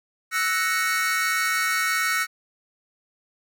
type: chord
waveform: 45% pulse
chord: F# dominant seventh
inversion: third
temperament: equal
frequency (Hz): 1318.5 / 1480 / 1864.7 / 2217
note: E6 / F#6 / A#6 / C#7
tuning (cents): 0 / 0 / 0 / 0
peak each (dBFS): -27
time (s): 0.31-2.27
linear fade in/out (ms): 50
effects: none